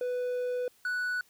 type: tone pair in turn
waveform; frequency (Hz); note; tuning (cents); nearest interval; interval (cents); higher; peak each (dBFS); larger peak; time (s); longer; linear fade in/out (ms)
triangle; 495.7 / 1479.9; B4 / F#6; +6 / 0; octave + perfect fifth; 1894; second; -27; neither; 0.01-0.68 / 0.85-1.21; first; 2
effects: white hiss -64 dBFS RMS until 1.29 s